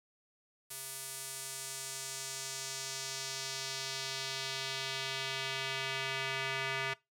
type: tone with band-pass filter sweep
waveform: square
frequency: 134 Hz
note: C3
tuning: 42 cents sharp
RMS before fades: -39 dBFS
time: 0.7-6.94 s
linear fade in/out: 10 ms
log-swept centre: 11000 to 2200 Hz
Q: 1.4
effects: noise-tail reverb RT60 0.2 s tail -20 dB re dry